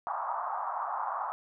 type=band-pass noise; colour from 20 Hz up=white; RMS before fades=-34 dBFS; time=0.07-1.32 s; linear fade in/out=0 ms; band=720 to 1200 Hz; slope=48 dB/octave; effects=none